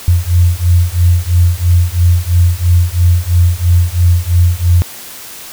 sine beating tone pair, 85.9 / 88.9 Hz, F2 / F2, -28 / +31 cents, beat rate 3 Hz, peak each -10 dBFS, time 0.08-4.82 s, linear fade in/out 0 ms, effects white hiss -30 dBFS RMS until 5.52 s

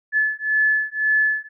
sine beating tone pair, 1726 / 1727.9 Hz, A6 / A6, -34 / -32 cents, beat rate 1.9 Hz, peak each -20 / -20 dBFS, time 0.12-1.49 s, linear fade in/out 50 ms, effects none

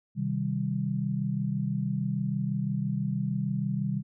sine chord, C minor, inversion none, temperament just, 130.81 / 156.98 / 196.22 Hz, C3 / Eb3 / G3, 0 / +16 / +2 cents, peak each -31 / -32 / -30 dBFS, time 0.15-4.03 s, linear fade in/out 50 ms, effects none

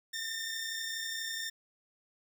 15% pulse tone pair together, 1781.8 / 1814 Hz, A6 / A#6, +21 / -48 cents, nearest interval unison, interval 31 cents, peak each -36 / -30 dBFS, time 0.13-1.5 s, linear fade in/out 10 ms, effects none

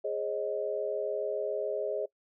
sine chord, Ab suspended fourth, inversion none, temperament equal with one note detuned, 415.3 / 542.3 / 622.3 Hz, Ab4 / Db5 / Eb5, 0 / -38 / 0 cents, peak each -34 dBFS, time 0.04-2.06 s, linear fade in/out 10 ms, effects noise-tail reverb RT60 0.1 s tail -23 dB re dry

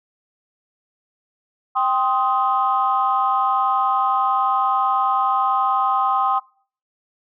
sine chord, C minor, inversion second, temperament just, 784.9 / 1046.5 / 1255.8 Hz, G5 / C6 / Eb6, +2 / 0 / +16 cents, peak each -20 dBFS, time 1.75-6.4 s, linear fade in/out 20 ms, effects noise-tail reverb RT60 0.5 s tail -24 dB re dry + tanh soft clip ceiling -7 dBFS

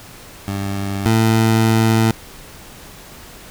20% pulse tone pair in turn, 98.8 / 111.91 Hz, G2 / A2, +14 / +30 cents, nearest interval major second, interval 216 cents, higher second, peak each -16 / -7 dBFS, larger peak second, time 0.48-1.06 / 1.06-2.11 s, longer second, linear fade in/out 0 ms, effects pink hiss -39 dBFS RMS until 3.5 s

